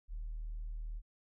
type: tone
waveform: sine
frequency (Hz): 38.89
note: D#1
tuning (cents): 0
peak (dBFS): -37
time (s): 0.08-1.02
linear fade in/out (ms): 50
effects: tanh soft clip ceiling -35 dBFS